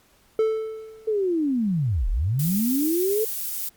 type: tone with exponential decay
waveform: triangle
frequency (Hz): 440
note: A4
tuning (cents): 0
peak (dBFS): -14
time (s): 0.39-1.27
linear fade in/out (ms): 2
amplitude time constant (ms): 190
type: linear two-way sweep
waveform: sine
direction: down then up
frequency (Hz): 448.5 to 31.96 to 448.5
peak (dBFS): -20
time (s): 1.07-3.25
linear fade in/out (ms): 10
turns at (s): 2.09
type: noise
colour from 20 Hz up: violet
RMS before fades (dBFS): -29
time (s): 2.39-3.69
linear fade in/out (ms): 5
effects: pink hiss -59 dBFS RMS until 3.76 s + Opus 48 kbps